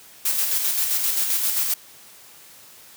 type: noise with tremolo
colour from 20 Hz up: blue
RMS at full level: -21 dBFS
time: 0.25-1.74 s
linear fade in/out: 5 ms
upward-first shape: square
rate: 7.6 Hz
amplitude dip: 35%
effects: white hiss -47 dBFS RMS until 2.96 s + high-pass 80 Hz 12 dB/octave